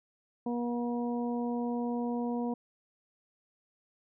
harmonic tone, 239.7 Hz, A#3, 48 cents sharp, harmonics 1 / 2 / 3 / 4, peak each -31 / -37 / -41 / -43 dBFS, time 0.46-2.54 s, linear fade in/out 5 ms, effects none

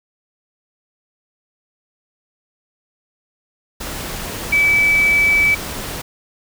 sine tone in noise, 2301 Hz, D7, 36 cents flat, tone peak -11 dBFS, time 4.52-5.55 s, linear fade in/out 10 ms, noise pink, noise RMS -27 dBFS, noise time 3.8-6.02 s, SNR +13 dB, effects none

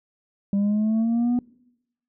sine linear sweep, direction up, 197.6 to 246.9 Hz, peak -16 dBFS, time 0.53-1.39 s, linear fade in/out 2 ms, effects noise-tail reverb RT60 0.8 s tail -23 dB re dry + tanh soft clip ceiling -18 dBFS

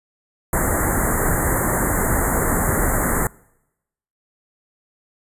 pink band-stop noise, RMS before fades -19 dBFS, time 0.53-3.27 s, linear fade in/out 2 ms, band 2000 to 7000 Hz, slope 96 dB/octave, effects noise-tail reverb RT60 0.9 s tail -25 dB re dry + resampled to 32000 Hz

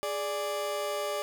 30% pulse tone pair together, 415 / 586.9 Hz, G#4 / D5, -1 / -1 cents, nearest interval tritone, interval 600 cents, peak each -33 / -29 dBFS, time 0.03-1.22 s, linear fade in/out 0 ms, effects none

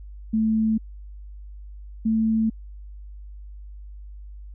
sine tone pair in turn, 220 / 221.7 Hz, A3 / A3, 0 / +13 cents, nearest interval unison, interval 13 cents, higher second, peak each -18 dBFS, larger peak neither, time 0.33-0.78 / 2.05-2.5 s, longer neither, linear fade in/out 10 ms, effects added 50 Hz sine -37 dBFS peak until 4.54 s

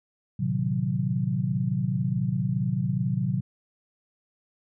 sine chord, A diminished seventh, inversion none, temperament equal with one note detuned, 112.9 / 130.81 / 155.56 / 185 Hz, A2 / C3 / Eb3 / Gb3, +45 / 0 / 0 / 0 cents, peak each -31 / -27 / -31 / -28 dBFS, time 0.39-3.41 s, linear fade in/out 10 ms, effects none

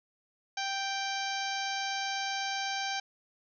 harmonic tone, 784 Hz, G5, in tune, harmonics 1 / 2 / 3 / 4 / 5 / 6 / 7 / 8, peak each -35 / -38 / -40 / -41 / -42 / -43 / -43 / -44 dBFS, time 0.57-3 s, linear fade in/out 5 ms, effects none

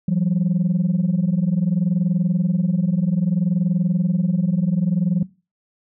sine tone pair together, 168.38 / 189 Hz, E3 / F#3, +37 / +37 cents, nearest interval major second, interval 200 cents, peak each -18 dBFS, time 0.08-5.23 s, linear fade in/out 5 ms, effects noise-tail reverb RT60 0.3 s tail -20 dB re dry + tanh soft clip ceiling -12 dBFS

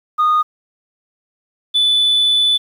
sine tone pair in turn, 1232 / 3485 Hz, D#6 / A7, -17 / -17 cents, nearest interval octave + tritone, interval 1800 cents, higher second, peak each -9 dBFS, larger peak neither, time 0.18-0.43 / 1.74-2.58 s, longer second, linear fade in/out 20 ms, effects tanh soft clip ceiling -9 dBFS + 8-bit

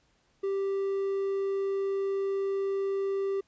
triangle tone, 392 Hz, G4, in tune, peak -25 dBFS, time 0.43-3.41 s, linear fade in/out 10 ms, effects pink hiss -69 dBFS RMS until 3.47 s + resampled to 16000 Hz

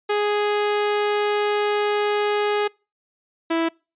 sawtooth tone pair in turn, 415.3 / 329.6 Hz, G#4 / E4, 0 / 0 cents, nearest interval major third, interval 400 cents, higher first, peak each -15 / -15 dBFS, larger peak neither, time 0.09-2.68 / 3.5-3.69 s, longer first, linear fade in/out 10 ms, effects noise-tail reverb RT60 0.3 s tail -26 dB re dry + resampled to 8000 Hz

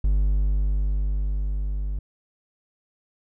triangle tone with level ramp, 50 Hz, G1, 35 cents sharp, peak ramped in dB -15 to -23 dBFS, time 0.04-1.99 s, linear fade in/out 5 ms, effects none

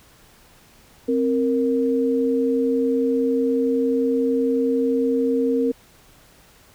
sine tone pair together, 263.5 / 465.5 Hz, C4 / A#4, +12 / -2 cents, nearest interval minor seventh, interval 986 cents, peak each -20 dBFS, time 1.08-5.72 s, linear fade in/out 10 ms, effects pink hiss -52 dBFS RMS until 6.74 s

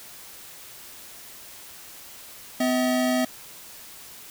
square tone pair together, 252.5 / 642.5 Hz, B3 / E5, +39 / -45 cents, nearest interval octave + major third, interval 1616 cents, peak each -23 / -26 dBFS, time 2.6-3.25 s, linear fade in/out 5 ms, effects white hiss -44 dBFS RMS until 4.3 s

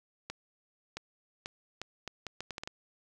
accelerating click train, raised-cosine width 0.2 ms, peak -21 dBFS, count 11, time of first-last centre 0.3-2.675 s, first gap 670 ms, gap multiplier 0.73, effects none

